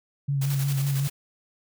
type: tone with vibrato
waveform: sine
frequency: 138.59 Hz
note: C#3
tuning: in tune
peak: -22 dBFS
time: 0.28-1.08 s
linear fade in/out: 10 ms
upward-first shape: triangle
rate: 5.5 Hz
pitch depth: 42 cents each way
type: noise with tremolo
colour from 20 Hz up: white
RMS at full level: -35 dBFS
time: 0.41-1.1 s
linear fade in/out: 10 ms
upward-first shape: square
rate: 11 Hz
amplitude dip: 45%
effects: none